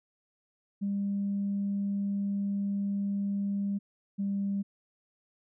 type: tone pair in turn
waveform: sine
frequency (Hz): 200 / 198.73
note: G3 / G3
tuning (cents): +35 / +24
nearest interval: unison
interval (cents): 11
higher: first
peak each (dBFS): -27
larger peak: neither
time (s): 0.81-3.79 / 4.18-4.63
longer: first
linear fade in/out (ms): 20
effects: tanh soft clip ceiling -23 dBFS